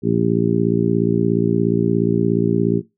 harmonic tone, 57 Hz, A#1, 38 cents flat, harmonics 2 / 3 / 4 / 5 / 6 / 7, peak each -24 / -20 / -20 / -24 / -22 / -22 dBFS, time 0.02-2.82 s, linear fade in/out 50 ms, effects noise-tail reverb RT60 0.2 s tail -17 dB re dry

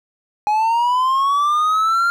triangle linear sweep, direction up, 833 to 1396.9 Hz, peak -12 dBFS, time 0.47-2.1 s, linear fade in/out 0 ms, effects none

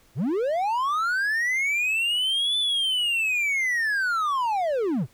triangle linear two-way sweep, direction up then down, 98 to 3520 to 98 Hz, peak -20 dBFS, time 0.15-5.07 s, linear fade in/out 50 ms, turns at 2.58 s, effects pink hiss -59 dBFS RMS until 5.13 s

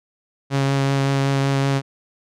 sawtooth tone with vibrato, 137.4 Hz, C#3, 15 cents flat, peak -13 dBFS, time 0.5-1.82 s, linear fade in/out 50 ms, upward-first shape triangle, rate 5.3 Hz, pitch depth 13 cents each way, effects low-pass 7000 Hz 12 dB/octave

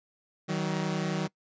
sawtooth tone pair together, 157.7 / 188.9 Hz, D#3 / F#3, +24 / +36 cents, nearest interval minor third, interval 312 cents, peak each -27 dBFS, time 0.48-1.28 s, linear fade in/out 20 ms, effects noise-tail reverb RT60 0.1 s tail -23 dB re dry + resampled to 16000 Hz

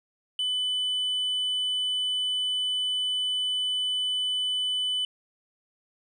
sine tone, 3000 Hz, F#7, 23 cents sharp, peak -22 dBFS, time 0.39-5.05 s, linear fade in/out 2 ms, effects tanh soft clip ceiling -24 dBFS

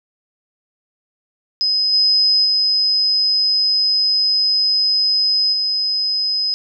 sine tone with level steps, 5050 Hz, D#8, 25 cents sharp, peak -14 / -11 / -13 / -16 dBFS, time 1.61-6.54 s, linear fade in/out 0 ms, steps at 1.92 / 2.44 / 5.52 s, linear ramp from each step 20 ms, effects none

